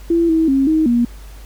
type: tone with pitch steps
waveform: sine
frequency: 336.5 / 322.5 / 270.3 / 315 / 238.4 Hz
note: E4 / E4 / C#4 / D#4 / A#3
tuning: +36 / -38 / -44 / +21 / +39 cents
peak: -11 dBFS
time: 0.1-1.05 s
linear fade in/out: 5 ms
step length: 190 ms
effects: added 50 Hz sine -33 dBFS peak until 1.45 s + pink hiss -45 dBFS RMS until 1.45 s